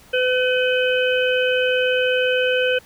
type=harmonic tone; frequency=506 Hz; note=B4; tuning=42 cents sharp; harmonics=1 / 3 / 5 / 6; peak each=-18 / -23 / -25 / -26 dBFS; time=0.13-2.79 s; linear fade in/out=10 ms; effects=pink hiss -49 dBFS RMS until 2.85 s